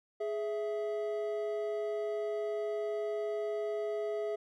triangle tone pair together, 418.8 / 659.3 Hz, G#4 / E5, +15 / 0 cents, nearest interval minor sixth, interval 785 cents, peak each -32 / -35 dBFS, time 0.2-4.36 s, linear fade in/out 10 ms, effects none

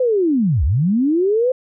sine linear two-way sweep, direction down then up, 523.3 to 59.7 to 523.3 Hz, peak -13 dBFS, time 0-1.52 s, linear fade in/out 5 ms, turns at 0.64 s, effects none

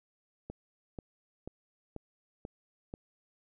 click train, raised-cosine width 2 ms, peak -27 dBFS, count 6, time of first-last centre 0.5-2.939 s, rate 2.05 Hz, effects none

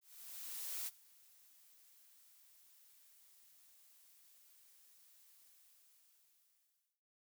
blue noise with ADSR envelope, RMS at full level -42 dBFS, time 0.01-7.02 s, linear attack 860 ms, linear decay 33 ms, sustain -24 dB, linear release 1600 ms, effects noise-tail reverb RT60 0.5 s tail -21 dB re dry

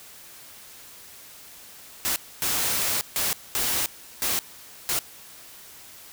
white noise bursts at uneven times, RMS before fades -25 dBFS, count 6, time 2.05-2.16 / 2.42-3.01 / 3.16-3.33 / 3.55-3.86 / 4.22-4.39 / 4.89-4.99 s, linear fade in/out 0 ms, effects white hiss -46 dBFS RMS until 6.12 s

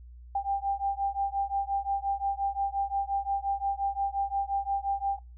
sine beating tone pair, 790 / 795.7 Hz, G5 / G5, +13 / +26 cents, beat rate 5.7 Hz, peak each -30 dBFS, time 0.35-5.19 s, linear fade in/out 5 ms, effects noise-tail reverb RT60 0.3 s tail -25 dB re dry + added 60 Hz sine -45 dBFS peak until 5.37 s

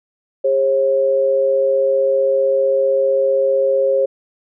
sine tone pair together, 404.5 / 540 Hz, G#4 / C#5, -46 / -45 cents, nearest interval perfect fourth, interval 501 cents, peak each -20 / -13 dBFS, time 0.44-4.06 s, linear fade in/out 10 ms, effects none

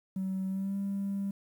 triangle tone with pitch glide, 190 to 197.95 Hz, F#3 to G3, +46 to +17 cents, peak -27 dBFS, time 0.16-1.31 s, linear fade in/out 5 ms, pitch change +71 cents, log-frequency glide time 0.48-0.76 s, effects tanh soft clip ceiling -27 dBFS + 10-bit

